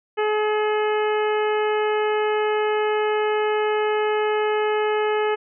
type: harmonic tone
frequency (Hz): 425.4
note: G#4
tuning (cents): +42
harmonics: 1 / 2 / 3 / 4 / 5 / 6 / 7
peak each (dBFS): -20 / -26 / -30 / -32 / -34 / -36 / -37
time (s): 0.17-5.36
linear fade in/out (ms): 20
effects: none